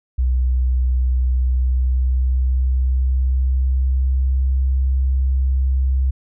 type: tone with pitch glide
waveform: sine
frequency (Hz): 63 to 65.64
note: B1 to C2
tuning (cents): +35 to +6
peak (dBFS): -14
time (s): 0.18-6.11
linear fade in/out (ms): 10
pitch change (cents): +71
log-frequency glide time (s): 1.22-4.59
effects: none